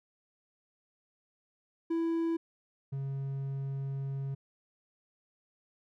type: tone pair in turn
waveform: triangle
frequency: 331 / 136.78 Hz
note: E4 / C#3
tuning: +7 / -23 cents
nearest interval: octave + minor third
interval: 1530 cents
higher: first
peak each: -26 / -31 dBFS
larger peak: first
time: 1.9-2.37 / 2.92-4.35 s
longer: second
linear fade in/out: 10 ms
effects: none